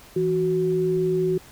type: tone pair together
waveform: sine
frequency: 165.1 / 370.6 Hz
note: E3 / F#4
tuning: +3 / +3 cents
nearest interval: octave + major second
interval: 1400 cents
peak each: -26 / -20 dBFS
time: 0.16-1.38 s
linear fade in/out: 5 ms
effects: pink hiss -48 dBFS RMS until 1.51 s